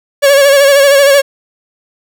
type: tone with vibrato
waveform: 45% pulse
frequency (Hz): 559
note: C#5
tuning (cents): +14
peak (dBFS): -4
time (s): 0.22-1.22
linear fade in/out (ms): 20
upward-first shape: sine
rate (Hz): 13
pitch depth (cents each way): 50
effects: none